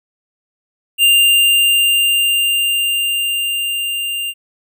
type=tone with level ramp; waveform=square; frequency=2794 Hz; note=F7; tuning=in tune; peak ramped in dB=-8 to -20 dBFS; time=0.98-4.34 s; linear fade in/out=50 ms; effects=none